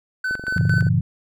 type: tone with tremolo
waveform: triangle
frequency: 1514 Hz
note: F#6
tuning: 39 cents sharp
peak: -19 dBFS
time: 0.24-0.89 s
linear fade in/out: 5 ms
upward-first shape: square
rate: 4.4 Hz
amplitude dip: 75%
type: click train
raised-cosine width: 2 ms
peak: -21 dBFS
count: 14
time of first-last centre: 0.31-0.868 s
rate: 23.3 Hz
type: chord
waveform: sine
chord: G diminished seventh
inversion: none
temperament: just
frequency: 98 / 117.6 / 141.12 / 169.34 Hz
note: G2 / Bb2 / Db3 / Fb3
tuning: 0 / +16 / +31 / +47 cents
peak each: -21 dBFS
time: 0.56-1.01 s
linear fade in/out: 5 ms
effects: none